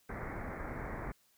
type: low-pass noise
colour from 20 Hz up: pink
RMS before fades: -41 dBFS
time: 0.09-1.12 s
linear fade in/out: 5 ms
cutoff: 2200 Hz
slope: 96 dB/octave
effects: white hiss -70 dBFS RMS until 1.37 s